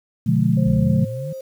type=chord; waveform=sine; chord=B diminished seventh; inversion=none; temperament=just; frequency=123.47 / 148.16 / 177.8 / 213.4 Hz; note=B2 / D3 / F3 / Ab3; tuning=0 / +16 / +31 / +47 cents; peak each=-20 dBFS; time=0.26-1.05 s; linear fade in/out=10 ms
type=tone; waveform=sine; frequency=529 Hz; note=C5; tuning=19 cents sharp; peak=-29 dBFS; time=0.57-1.41 s; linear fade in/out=5 ms
type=exponential sweep; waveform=sine; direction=up; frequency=58.27 to 162 Hz; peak=-26 dBFS; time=0.66-1.33 s; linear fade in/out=5 ms
effects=8-bit